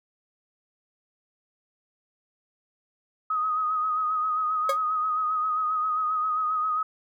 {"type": "tone with vibrato", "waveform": "sine", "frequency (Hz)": 1256, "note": "D#6", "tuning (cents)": 16, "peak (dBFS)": -23, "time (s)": [3.3, 6.83], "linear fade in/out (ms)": 5, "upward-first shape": "sine", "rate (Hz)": 7.5, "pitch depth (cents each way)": 38}
{"type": "tone with exponential decay", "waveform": "40% pulse", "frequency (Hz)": 548, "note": "C#5", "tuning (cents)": -20, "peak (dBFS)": -20, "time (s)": [4.69, 4.78], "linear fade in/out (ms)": 5, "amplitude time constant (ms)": 19}
{"effects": []}